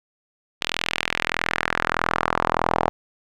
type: tone with band-pass filter sweep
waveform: sawtooth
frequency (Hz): 41.62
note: E1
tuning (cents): +17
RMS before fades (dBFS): -24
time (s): 0.61-2.89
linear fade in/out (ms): 0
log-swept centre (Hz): 3200 to 830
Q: 1.9
effects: none